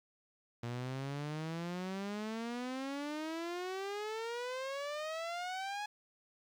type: exponential sweep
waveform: sawtooth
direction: up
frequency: 117.1 to 842 Hz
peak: -34 dBFS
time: 0.63-5.86 s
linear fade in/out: 5 ms
effects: low-pass 6000 Hz 12 dB/octave + 11-bit